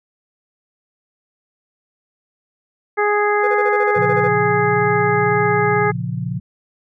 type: harmonic tone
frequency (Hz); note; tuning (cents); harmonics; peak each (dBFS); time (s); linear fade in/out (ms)
415.3; G#4; 0; 1 / 2 / 3 / 4 / 5; -17 / -20 / -22 / -23 / -24; 2.97-5.92; 20
type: tone bursts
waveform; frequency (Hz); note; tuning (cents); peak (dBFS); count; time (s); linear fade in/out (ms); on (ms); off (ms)
triangle; 493.9; B4; 0; -17; 12; 3.43-4.28; 10; 47; 26
type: chord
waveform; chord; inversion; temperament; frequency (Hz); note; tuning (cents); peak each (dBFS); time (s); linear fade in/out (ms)
sine; Bb minor; none; equal; 116.54 / 138.59 / 174.61; Bb2 / Db3 / F3; 0 / 0 / 0; -25; 3.96-6.4; 10
effects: none